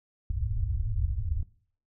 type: low-pass noise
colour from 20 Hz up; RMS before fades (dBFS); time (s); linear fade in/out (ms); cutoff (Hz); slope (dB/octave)
white; -29; 0.3-1.43; 2; 110; 96
effects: noise-tail reverb RT60 0.5 s tail -17 dB re dry